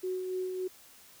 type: tone with tremolo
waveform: sine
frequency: 370 Hz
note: F#4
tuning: in tune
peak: -30 dBFS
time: 0.03-0.68 s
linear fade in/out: 10 ms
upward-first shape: sine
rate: 3.5 Hz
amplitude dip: 35%
effects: white hiss -56 dBFS RMS until 1.2 s